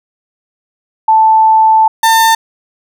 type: tone pair in turn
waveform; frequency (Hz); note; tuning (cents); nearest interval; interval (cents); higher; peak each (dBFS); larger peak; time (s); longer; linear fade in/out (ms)
sine / 35% pulse; 880 / 898.5; A5 / A5; 0 / +36; unison; 36; second; -4; neither; 1.08-1.88 / 2.03-2.35; first; 5
effects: none